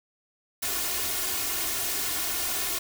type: noise with comb filter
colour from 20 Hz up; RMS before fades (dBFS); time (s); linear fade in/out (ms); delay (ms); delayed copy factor
white; -29; 0.62-2.79; 10; 2.8; +0.75
effects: none